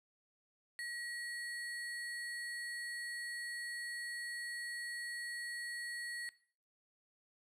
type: tone with sample-and-hold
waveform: sine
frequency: 1910 Hz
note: A#6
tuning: 42 cents sharp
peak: -40 dBFS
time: 0.79-6.29 s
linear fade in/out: 0 ms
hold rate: 6300 Hz
effects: noise-tail reverb RT60 0.5 s tail -19 dB re dry + low-pass 12000 Hz 12 dB/octave